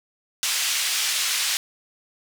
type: band-pass noise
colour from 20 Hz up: pink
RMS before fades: -24 dBFS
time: 0.43-1.57 s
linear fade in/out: 0 ms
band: 2600 to 9700 Hz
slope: 12 dB/octave
effects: none

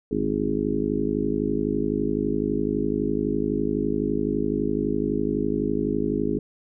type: harmonic tone with a mistuned harmonic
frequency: 51.91 Hz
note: G#1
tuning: in tune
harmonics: 1 / 2 / 3 / 4 / 5 / 6 / 7 / 8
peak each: -36 / -39 / -34 / -30 / -27 / -28 / -31 / -28 dBFS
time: 0.11-6.39 s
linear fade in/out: 5 ms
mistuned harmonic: 3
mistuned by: -44 cents
effects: none

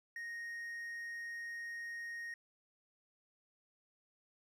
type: tone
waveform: triangle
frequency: 1864.7 Hz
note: A#6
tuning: in tune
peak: -40 dBFS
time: 0.16-2.34 s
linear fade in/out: 2 ms
effects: none

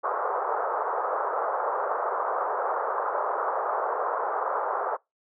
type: band-pass noise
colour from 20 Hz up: white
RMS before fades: -28 dBFS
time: 0.03-4.97 s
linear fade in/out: 20 ms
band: 430 to 1300 Hz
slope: 48 dB/octave
effects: noise-tail reverb RT60 0.2 s tail -25 dB re dry

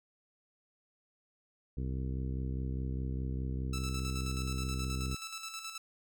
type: harmonic tone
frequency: 64.9 Hz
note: C2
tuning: 13 cents flat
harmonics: 1 / 2 / 3 / 4 / 5 / 6 / 7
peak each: -35 / -38 / -44 / -45 / -49 / -52 / -53 dBFS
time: 1.77-5.15 s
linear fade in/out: 5 ms
type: tone with tremolo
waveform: 10% pulse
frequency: 1318.5 Hz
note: E6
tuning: in tune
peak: -31 dBFS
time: 3.73-5.78 s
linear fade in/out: 5 ms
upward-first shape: square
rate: 9.4 Hz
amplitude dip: 50%
effects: none

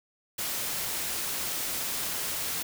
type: noise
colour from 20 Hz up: white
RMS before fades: -32 dBFS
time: 0.38-2.63 s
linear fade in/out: 10 ms
effects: none

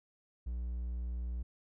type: tone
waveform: triangle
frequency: 60 Hz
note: B1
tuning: 49 cents flat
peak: -33 dBFS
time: 0.46-1.43 s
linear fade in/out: 10 ms
effects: none

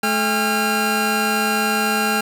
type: tone cluster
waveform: 25% pulse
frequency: 216 / 810 / 1382 Hz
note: A3 / G#5 / F6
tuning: -32 / -43 / -19 cents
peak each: -18 dBFS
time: 0.03-2.21 s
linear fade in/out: 5 ms
effects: none

